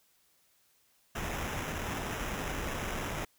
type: noise with sample-and-hold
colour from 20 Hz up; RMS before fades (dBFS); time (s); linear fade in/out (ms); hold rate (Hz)
pink; -36; 1.15-3.25; 5; 4410
effects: white hiss -69 dBFS RMS until 3.38 s